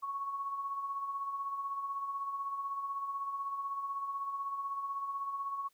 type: tone with tremolo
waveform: sine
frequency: 1108.7 Hz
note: C#6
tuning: in tune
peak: -33 dBFS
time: 0.02-5.69 s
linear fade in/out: 20 ms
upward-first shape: sine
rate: 16 Hz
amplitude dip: 45%
effects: white hiss -73 dBFS RMS until 5.73 s